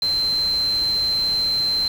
sine tone in noise, 4107 Hz, C8, 33 cents flat, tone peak -18 dBFS, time 0.02-1.88 s, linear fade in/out 2 ms, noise pink, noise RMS -36 dBFS, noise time 0.02-1.88 s, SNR +15 dB, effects none

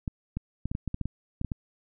clicks, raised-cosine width 5 ms, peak -18 dBFS, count 12, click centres 0.078 / 0.37 / 0.656 / 0.715 / 0.751 / 0.877 / 0.944 / 1.013 / 1.056 / 1.414 / 1.447 / 1.518 s, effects none

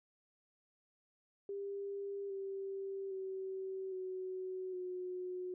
sine tone with pitch steps, 398.8 / 389.9 / 381.2 / 372.7 / 364.4 Hz, G4 / G4 / G4 / F#4 / F#4, +30 / -9 / -48 / +13 / -26 cents, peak -39 dBFS, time 1.49-5.54 s, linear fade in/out 2 ms, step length 810 ms, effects none

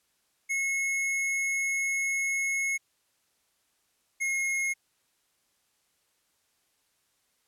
square tone pair in turn, 2178 / 2158 Hz, C#7 / C#7, -31 / -47 cents, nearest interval unison, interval 16 cents, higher first, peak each -27 dBFS, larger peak neither, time 0.49-2.78 / 4.2-4.74 s, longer first, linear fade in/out 20 ms, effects white hiss -72 dBFS RMS until 7.47 s + low-pass 12000 Hz 12 dB/octave

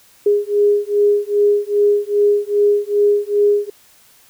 sine beating tone pair, 410 / 412.5 Hz, G#4 / G#4, -22 / -12 cents, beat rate 2.5 Hz, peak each -15 dBFS, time 0.26-3.7 s, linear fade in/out 5 ms, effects white hiss -50 dBFS RMS until 4.29 s

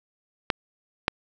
clicks, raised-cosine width 0.3 ms, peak -4 dBFS, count 2, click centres 0.502 / 1.081 s, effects none

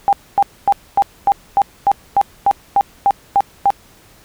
sine tone bursts, 800 Hz, G5, 35 cents sharp, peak -8 dBFS, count 13, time 0.08-3.704 s, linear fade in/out 0 ms, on 48 ms, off 250 ms, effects pink hiss -47 dBFS RMS until 4.24 s

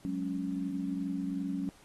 sine chord, F# suspended second, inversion none, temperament equal, 185 / 207.7 / 277.2 Hz, F#3 / G#3 / C#4, 0 / 0 / 0 cents, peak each -36 / -39 / -34 dBFS, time 0.05-1.69 s, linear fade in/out 0 ms, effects pink hiss -60 dBFS RMS until 1.84 s + AAC 32 kbps

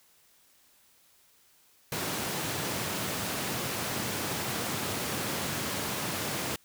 pink high-pass noise, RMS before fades -33 dBFS, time 1.92-6.56 s, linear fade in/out 2 ms, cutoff 100 Hz, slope 24 dB/octave, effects white hiss -63 dBFS RMS until 6.64 s

